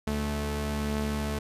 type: tone pair together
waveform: sawtooth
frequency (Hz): 72.9 / 217.6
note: D2 / A3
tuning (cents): -12 / -19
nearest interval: octave + perfect fifth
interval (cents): 1893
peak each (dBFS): -27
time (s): 0.07-1.39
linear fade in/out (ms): 5
effects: resampled to 32000 Hz